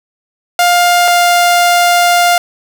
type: tone pair in turn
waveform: sawtooth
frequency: 704 / 701.5 Hz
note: F5 / F5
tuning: +14 / +8 cents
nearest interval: unison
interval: 6 cents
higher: first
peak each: -3 dBFS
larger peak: neither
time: 0.59-1.08 / 1.08-2.38 s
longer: second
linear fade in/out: 2 ms
effects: none